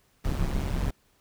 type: noise with amplitude modulation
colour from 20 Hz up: brown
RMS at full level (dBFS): -24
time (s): 0.24-0.91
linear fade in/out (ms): 10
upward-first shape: sine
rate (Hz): 136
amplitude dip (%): 75
effects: pink hiss -66 dBFS RMS until 1.2 s